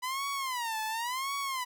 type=tone with vibrato; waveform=sawtooth; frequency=987.8 Hz; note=B5; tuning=in tune; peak=-28 dBFS; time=0.02-1.65 s; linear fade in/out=20 ms; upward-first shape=sine; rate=0.93 Hz; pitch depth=220 cents each way; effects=none